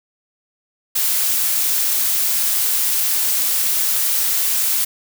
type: noise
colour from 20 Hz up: blue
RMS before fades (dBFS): -18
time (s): 0.95-4.85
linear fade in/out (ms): 10
effects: none